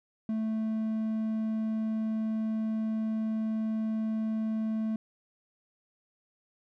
triangle tone, 219.8 Hz, A3, 2 cents flat, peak -26 dBFS, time 0.29-4.96 s, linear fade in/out 2 ms, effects none

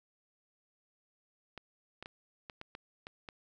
clicks, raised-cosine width 0.3 ms, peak -28 dBFS, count 8, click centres 1.577 / 2.026 / 2.059 / 2.498 / 2.614 / 2.751 / 3.069 / 3.288 s, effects none

